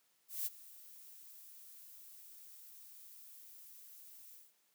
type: noise with ADSR envelope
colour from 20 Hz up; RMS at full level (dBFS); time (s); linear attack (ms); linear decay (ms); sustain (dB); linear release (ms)
violet; -37; 0.28-4.54; 180; 29; -19; 200
effects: white hiss -75 dBFS RMS until 4.74 s + high-pass 150 Hz 12 dB/octave